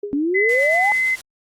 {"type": "tone with exponential decay", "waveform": "sine", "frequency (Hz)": 409.8, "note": "G#4", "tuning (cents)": -23, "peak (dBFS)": -21, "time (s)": [0.03, 0.3], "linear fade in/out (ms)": 5, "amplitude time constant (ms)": 57}
{"type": "exponential sweep", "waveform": "sine", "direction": "up", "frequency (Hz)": [273.8, 860], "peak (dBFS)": -17, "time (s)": [0.13, 0.92], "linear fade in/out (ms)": 0}
{"type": "tone with pitch glide", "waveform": "sine", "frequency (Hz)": [2024, 2050], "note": ["B6", "C7"], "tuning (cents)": [42, -36], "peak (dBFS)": -16, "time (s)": [0.34, 1.16], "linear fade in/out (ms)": 20, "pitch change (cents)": 22, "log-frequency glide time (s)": [0.85, 1.04]}
{"type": "noise with tremolo", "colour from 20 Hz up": "white", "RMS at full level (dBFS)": -35, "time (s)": [0.49, 1.21], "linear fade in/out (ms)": 0, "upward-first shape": "triangle", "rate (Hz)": 8.9, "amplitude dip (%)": 50}
{"effects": ["low-pass 10000 Hz 12 dB/octave", "Opus 48 kbps"]}